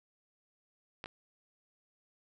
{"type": "clicks", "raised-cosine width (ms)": 0.3, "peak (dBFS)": -25, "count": 2, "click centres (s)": [1.041, 1.059], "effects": []}